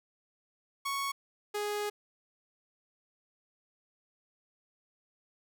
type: tone pair in turn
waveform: sawtooth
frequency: 1108.7 / 415.3 Hz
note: C#6 / G#4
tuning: 0 / 0 cents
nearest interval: octave + perfect fourth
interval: 1700 cents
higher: first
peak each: -28 dBFS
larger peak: neither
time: 0.85-1.12 / 1.54-1.9 s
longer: second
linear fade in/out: 10 ms
effects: none